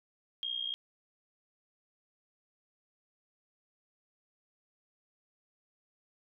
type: tone with amplitude modulation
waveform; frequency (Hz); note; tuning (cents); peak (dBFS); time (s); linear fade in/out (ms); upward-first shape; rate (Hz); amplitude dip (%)
sine; 3239; G#7; -44; -30; 0.43-0.74; 0; sine; 62.2; 80
effects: none